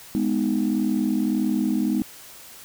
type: chord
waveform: sine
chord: G# minor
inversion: none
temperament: equal with one note detuned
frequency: 207.7 / 249.4 / 311.1 Hz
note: G#3 / B3 / D#4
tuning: 0 / +17 / 0 cents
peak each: -23 / -23 / -24 dBFS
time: 0.15-2.02 s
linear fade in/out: 0 ms
effects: tanh soft clip ceiling -13 dBFS + white hiss -44 dBFS RMS until 2.64 s